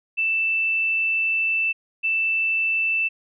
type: tone pair in turn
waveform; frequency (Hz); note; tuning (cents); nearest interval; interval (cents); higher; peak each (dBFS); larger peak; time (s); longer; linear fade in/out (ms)
sine; 2654 / 2654; E7 / E7; +11 / +11; unison; 0; neither; -19; neither; 0.17-1.73 / 2.03-3.09; first; 20
effects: none